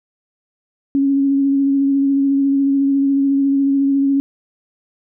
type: tone with vibrato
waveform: sine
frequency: 276.1 Hz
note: C#4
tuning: 7 cents flat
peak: -12 dBFS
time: 0.95-4.2 s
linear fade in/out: 0 ms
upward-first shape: sine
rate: 14 Hz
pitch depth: 18 cents each way
effects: none